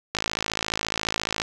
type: click train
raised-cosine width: 0.2 ms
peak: -7 dBFS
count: 70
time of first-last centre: 0.15-1.418 s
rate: 54.4 Hz
effects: none